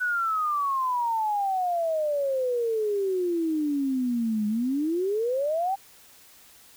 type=exponential two-way sweep; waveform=sine; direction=down then up; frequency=1500 to 207.1 to 800 Hz; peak=-23 dBFS; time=0-5.76 s; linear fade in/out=20 ms; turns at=4.47 s; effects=white hiss -53 dBFS RMS until 6.76 s